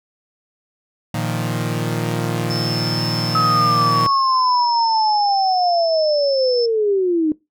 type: chord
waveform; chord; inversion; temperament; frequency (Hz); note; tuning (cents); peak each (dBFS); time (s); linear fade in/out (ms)
sawtooth; Bb suspended fourth; none; equal; 116.54 / 155.56 / 174.61; Bb2 / Eb3 / F3; 0 / 0 / 0; -19 / -20 / -22; 1.14-4.07; 5
type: tone with tremolo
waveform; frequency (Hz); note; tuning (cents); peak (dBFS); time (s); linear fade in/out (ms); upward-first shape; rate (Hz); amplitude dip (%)
sine; 5274; E8; 0; -23; 2.5-6.66; 5; triangle; 0.53; 25
type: linear sweep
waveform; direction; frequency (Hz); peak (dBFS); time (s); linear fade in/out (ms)
sine; down; 1286 to 300; -14; 3.35-7.32; 2
effects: noise-tail reverb RT60 0.2 s tail -21 dB re dry